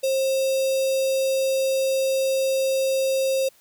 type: tone with notch filter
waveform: square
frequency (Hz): 533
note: C5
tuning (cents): +32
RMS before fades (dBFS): -22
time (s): 0.03-3.49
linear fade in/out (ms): 10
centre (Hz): 1600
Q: 0.76
effects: white hiss -57 dBFS RMS until 3.6 s